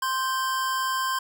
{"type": "tone pair together", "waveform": "square", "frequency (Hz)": [1046.5, 1568], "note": ["C6", "G6"], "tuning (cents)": [0, 0], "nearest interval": "perfect fifth", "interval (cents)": 700, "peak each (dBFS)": [-26, -31], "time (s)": [0.02, 1.19], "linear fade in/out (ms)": 5, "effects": []}